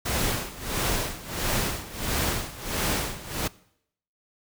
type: noise with tremolo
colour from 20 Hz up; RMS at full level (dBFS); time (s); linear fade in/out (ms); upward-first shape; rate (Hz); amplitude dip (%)
pink; -25; 0.05-3.48; 10; sine; 1.5; 85
effects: noise-tail reverb RT60 0.7 s tail -21 dB re dry